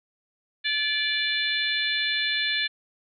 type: harmonic tone with a mistuned harmonic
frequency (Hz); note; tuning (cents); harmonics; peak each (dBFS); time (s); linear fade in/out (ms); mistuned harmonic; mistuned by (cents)
587.3; D5; 0; 3 / 4 / 5 / 6 / 7; -28 / -30 / -33 / -28 / -31; 0.64-2.68; 20; 3; -32
effects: none